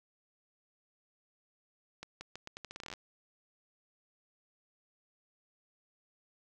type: accelerating click train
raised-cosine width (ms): 0.2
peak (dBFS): -26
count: 16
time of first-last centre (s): 2.03-2.937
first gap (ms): 180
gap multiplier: 0.81
effects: none